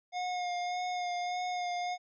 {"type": "tone with vibrato", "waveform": "square", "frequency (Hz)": 717, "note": "F5", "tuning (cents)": 45, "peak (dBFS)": -33, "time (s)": [0.12, 1.98], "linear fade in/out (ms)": 50, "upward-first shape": "sine", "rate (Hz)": 1.7, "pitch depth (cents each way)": 21, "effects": ["resampled to 16000 Hz"]}